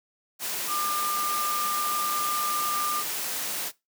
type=tone in noise; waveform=sine; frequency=1200 Hz; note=D6; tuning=37 cents sharp; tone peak=-27 dBFS; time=0.67-3.04 s; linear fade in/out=50 ms; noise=white; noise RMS=-31 dBFS; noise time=0.39-3.72 s; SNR=+1 dB; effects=noise-tail reverb RT60 0.2 s tail -19 dB re dry + high-pass 200 Hz 12 dB/octave